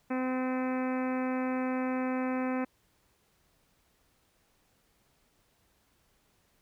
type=harmonic tone; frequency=256.8 Hz; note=C4; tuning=32 cents flat; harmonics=1 / 2 / 3 / 4 / 5 / 6 / 7 / 8 / 9 / 10; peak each=-30 / -36 / -40 / -42 / -44 / -46 / -47 / -48 / -49 / -50 dBFS; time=0.1-2.65 s; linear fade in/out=10 ms; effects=pink hiss -70 dBFS RMS until 6.61 s